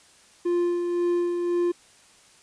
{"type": "tone with tremolo", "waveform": "triangle", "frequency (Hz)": 349.2, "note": "F4", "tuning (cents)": 0, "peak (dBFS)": -18, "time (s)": [0.45, 1.72], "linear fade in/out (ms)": 10, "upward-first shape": "sine", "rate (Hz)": 1.9, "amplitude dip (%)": 40, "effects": ["white hiss -55 dBFS RMS until 2.42 s", "resampled to 22050 Hz"]}